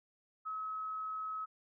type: tone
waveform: sine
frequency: 1283 Hz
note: E6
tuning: 47 cents flat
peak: -37 dBFS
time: 0.45-1.46 s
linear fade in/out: 20 ms
effects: none